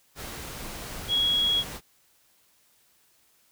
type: tone in noise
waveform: sine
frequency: 3322 Hz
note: G#7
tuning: in tune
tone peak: -21 dBFS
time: 1.08-1.64 s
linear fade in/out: 50 ms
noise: pink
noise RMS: -38 dBFS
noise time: 0.15-1.81 s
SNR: +14 dB
effects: white hiss -64 dBFS RMS until 3.51 s